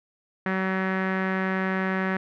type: tone with low-pass filter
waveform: sawtooth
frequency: 189.1 Hz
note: F#3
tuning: 38 cents sharp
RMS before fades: -26 dBFS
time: 0.46-2.17 s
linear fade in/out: 2 ms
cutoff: 1800 Hz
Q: 3.9
effects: none